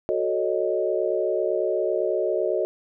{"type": "chord", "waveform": "sine", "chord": "D# half-diminished seventh", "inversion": "first", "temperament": "equal", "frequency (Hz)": [370, 440, 554.4, 622.3], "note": ["F#4", "A4", "C#5", "D#5"], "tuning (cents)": [0, 0, 0, 0], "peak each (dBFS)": [-26, -27, -28, -26], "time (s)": [0.09, 2.65], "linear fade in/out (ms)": 0, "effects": []}